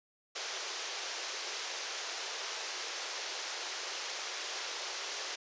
white band-pass noise, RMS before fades -40 dBFS, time 0.35-5.36 s, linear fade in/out 10 ms, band 360 to 6600 Hz, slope 48 dB/octave, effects resampled to 16000 Hz

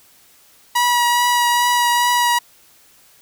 sawtooth tone with vibrato, 966 Hz, B5, 39 cents flat, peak -10 dBFS, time 0.75-2.39 s, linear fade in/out 10 ms, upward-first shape triangle, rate 2.4 Hz, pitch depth 15 cents each way, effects white hiss -51 dBFS RMS until 3.21 s

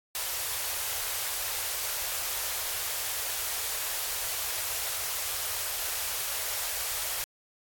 white band-stop noise, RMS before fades -32 dBFS, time 0.15-7.24 s, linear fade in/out 0 ms, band 100 to 460 Hz, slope 24 dB/octave, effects AAC 64 kbps

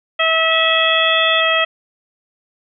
harmonic tone, 648 Hz, E5, 30 cents flat, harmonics 1 / 2 / 3 / 4 / 5, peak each -19 / -19 / -19 / -19 / -19 dBFS, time 0.19-1.65 s, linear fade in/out 10 ms
sine tone with pitch glide, 3363 to 3444 Hz, G#7 to A7, +21 to -38 cents, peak -20 dBFS, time 0.51-1.41 s, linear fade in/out 10 ms, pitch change +41 cents, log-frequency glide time 0.79-1.2 s
effects none

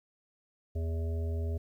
harmonic tone, 81.9 Hz, E2, 11 cents flat, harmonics 1 / 3 / 5 / 7 / 8, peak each -30 / -45 / -43 / -49 / -50 dBFS, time 0.75-1.58 s, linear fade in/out 10 ms, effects 11-bit

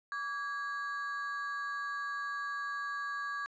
triangle ring-modulated tone, 1399 Hz, F6, 3 cents sharp, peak -30 dBFS, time 0.12-3.46 s, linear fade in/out 0 ms, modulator 249 Hz, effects resampled to 16000 Hz + 12-bit

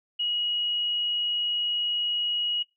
sine tone, 2900 Hz, F#7, 35 cents flat, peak -25 dBFS, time 0.19-2.63 s, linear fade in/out 10 ms, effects noise-tail reverb RT60 0.2 s tail -20 dB re dry

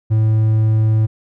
triangle tone, 109.5 Hz, A2, 8 cents flat, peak -9 dBFS, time 0.1-1.07 s, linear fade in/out 20 ms, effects none

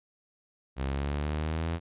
sawtooth exponential sweep, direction up, 65.9 to 84.9 Hz, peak -25 dBFS, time 0.76-1.8 s, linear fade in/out 50 ms, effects resampled to 8000 Hz

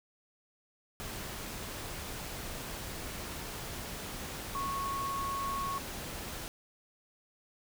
sine tone in noise, 1102 Hz, C#6, 11 cents flat, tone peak -33 dBFS, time 4.55-5.78 s, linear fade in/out 0 ms, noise pink, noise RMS -41 dBFS, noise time 1-6.48 s, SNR +5 dB, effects none

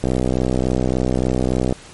click train, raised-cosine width 2 ms, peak -5 dBFS, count 108, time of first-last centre 0.04-1.725 s, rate 63.5 Hz, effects pink hiss -41 dBFS RMS until 1.93 s + MP3 48 kbps

